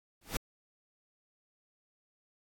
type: noise with exponential growth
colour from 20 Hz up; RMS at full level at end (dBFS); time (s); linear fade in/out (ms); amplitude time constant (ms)
pink; -29; 0.21-0.37; 5; 33
effects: AAC 64 kbps